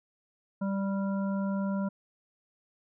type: harmonic tone with a mistuned harmonic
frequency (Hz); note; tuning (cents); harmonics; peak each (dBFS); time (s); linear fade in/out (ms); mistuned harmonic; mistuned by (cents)
196; G3; 0; 1 / 3 / 5 / 7; -28 / -38 / -42 / -45; 0.61-1.89; 10; 7; +16
effects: none